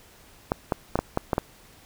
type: clicks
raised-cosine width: 1 ms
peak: -8 dBFS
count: 7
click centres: 0.519 / 0.722 / 0.956 / 0.99 / 1.174 / 1.332 / 1.381 s
effects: pink hiss -53 dBFS RMS until 1.85 s